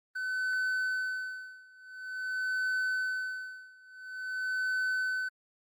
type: tone with tremolo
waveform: triangle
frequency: 1514 Hz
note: F#6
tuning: 39 cents sharp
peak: -26 dBFS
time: 0.15-5.29 s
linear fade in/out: 10 ms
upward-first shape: sine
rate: 0.48 Hz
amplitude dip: 95%
effects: Opus 24 kbps